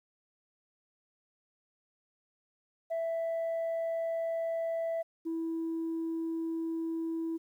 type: tone pair in turn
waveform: sine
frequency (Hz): 661 / 327.8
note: E5 / E4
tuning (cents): +5 / -10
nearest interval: octave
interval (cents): 1215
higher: first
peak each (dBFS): -28 / -30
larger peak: first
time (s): 2.9-5.03 / 5.25-7.38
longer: neither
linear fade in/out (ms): 20
effects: tanh soft clip ceiling -29 dBFS + 11-bit

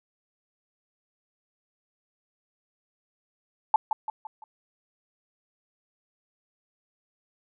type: tone with echo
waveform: sine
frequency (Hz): 870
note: A5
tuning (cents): -20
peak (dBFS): -14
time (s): 3.74-3.76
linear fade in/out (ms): 2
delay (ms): 170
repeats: 4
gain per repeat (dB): -7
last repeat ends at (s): 4.44
effects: none

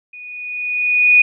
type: tone with level ramp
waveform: sine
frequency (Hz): 2469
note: D#7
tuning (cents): -14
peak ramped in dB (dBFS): -33 to -5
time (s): 0.13-1.22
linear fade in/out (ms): 5
effects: none

